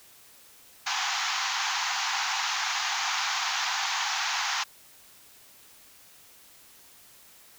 pink band-pass noise, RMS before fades -29 dBFS, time 0.86-4.64 s, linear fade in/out 10 ms, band 750 to 6900 Hz, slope 96 dB/octave, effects white hiss -54 dBFS RMS until 7.58 s

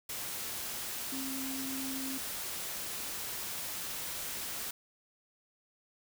sine tone in noise, 266.6 Hz, C4, 33 cents sharp, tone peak -38 dBFS, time 1.12-2.18 s, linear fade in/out 5 ms, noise white, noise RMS -39 dBFS, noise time 0.09-4.71 s, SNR -2 dB, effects none

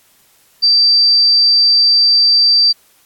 sine tone, 4671 Hz, D8, 10 cents flat, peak -7 dBFS, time 0.62-2.73 s, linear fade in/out 20 ms, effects white hiss -52 dBFS RMS until 3.05 s + AAC 64 kbps

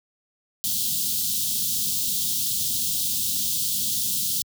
white band-stop noise, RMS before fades -25 dBFS, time 0.64-4.42 s, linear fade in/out 0 ms, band 250 to 3200 Hz, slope 48 dB/octave, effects high-pass 80 Hz 12 dB/octave

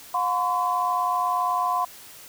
sine tone cluster, 719 / 1023 / 1123 Hz, F#5 / C6 / C#6, -50 / -39 / +22 cents, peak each -26 / -23 / -30 dBFS, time 0.14-1.85 s, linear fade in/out 5 ms, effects white hiss -45 dBFS RMS until 2.28 s

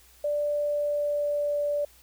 sine tone with pitch glide, 587.3 to 583.2 Hz, D5 to D5, 0 to -12 cents, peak -24 dBFS, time 0.24-1.85 s, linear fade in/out 5 ms, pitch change -12 cents, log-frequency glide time 0.45-1.58 s, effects added 60 Hz sine -59 dBFS peak until 2.02 s + white hiss -57 dBFS RMS until 2.02 s

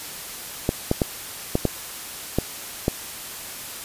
clicks, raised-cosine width 2 ms, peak -5 dBFS, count 7, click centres 0.691 / 0.914 / 1.018 / 1.554 / 1.653 / 2.386 / 2.881 s, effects white hiss -35 dBFS RMS until 3.84 s + resampled to 32000 Hz

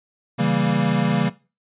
square chord, C# diminished seventh, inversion none, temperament equal, 138.59 / 164.81 / 196 / 233.1 Hz, C#3 / E3 / G3 / Bb3, 0 / 0 / 0 / 0 cents, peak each -24 dBFS, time 0.38-1.3 s, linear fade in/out 20 ms, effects noise-tail reverb RT60 0.3 s tail -18 dB re dry + resampled to 8000 Hz

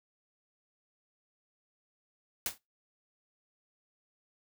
white noise with exponential decay, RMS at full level -29 dBFS, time 2.46-2.58 s, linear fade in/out 1 ms, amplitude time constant 26 ms, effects noise-tail reverb RT60 0.2 s tail -20 dB re dry

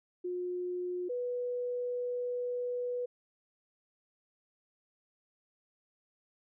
sine tone pair in turn, 358.7 / 491.3 Hz, F4 / B4, +46 / -9 cents, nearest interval perfect fourth, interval 545 cents, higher second, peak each -33 / -32 dBFS, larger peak second, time 0.24-1.09 / 1.09-3.06 s, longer second, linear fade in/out 10 ms, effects none

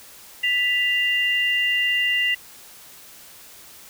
sine tone pair together, 1975.7 / 2794 Hz, B6 / F7, 0 / 0 cents, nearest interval tritone, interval 600 cents, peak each -21 dBFS, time 0.43-2.35 s, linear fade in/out 10 ms, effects white hiss -45 dBFS RMS until 3.89 s

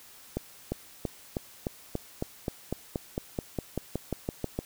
accelerating click train, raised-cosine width 2 ms, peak -16 dBFS, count 19, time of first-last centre 0.37-4.589 s, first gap 350 ms, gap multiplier 0.95, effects white hiss -52 dBFS RMS until 4.65 s

